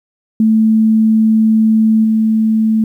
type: tone with level steps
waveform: sine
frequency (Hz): 220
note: A3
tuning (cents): 0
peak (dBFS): -7 / -9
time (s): 0.4-2.84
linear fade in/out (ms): 2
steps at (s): 2.04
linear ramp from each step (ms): 5
effects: 8-bit